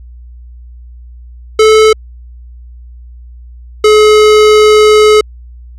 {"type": "tone pair in turn", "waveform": "square", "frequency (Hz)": [434.8, 426.3], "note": ["A4", "G#4"], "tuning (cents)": [-21, 45], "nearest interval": "unison", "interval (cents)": 34, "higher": "first", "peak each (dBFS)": -3, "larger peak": "neither", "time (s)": [[1.59, 1.93], [3.84, 5.21]], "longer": "second", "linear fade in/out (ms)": 5, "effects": ["added 60 Hz sine -29 dBFS peak until 5.78 s", "low-pass 7000 Hz 12 dB/octave"]}